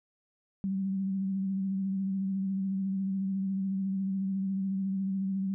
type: tone with vibrato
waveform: sine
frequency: 192.9 Hz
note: G3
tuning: 28 cents flat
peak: -28 dBFS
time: 0.64-5.54 s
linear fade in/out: 0 ms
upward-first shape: sine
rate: 14 Hz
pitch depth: 29 cents each way
effects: none